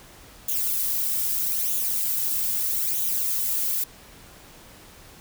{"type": "noise with flanger", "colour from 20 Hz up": "violet", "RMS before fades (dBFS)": -25, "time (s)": [0.48, 3.84], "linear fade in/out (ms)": 5, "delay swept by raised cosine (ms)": [0.29, 2.29], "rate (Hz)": 0.79, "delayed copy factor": 0.65, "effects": ["pink hiss -48 dBFS RMS until 5.2 s"]}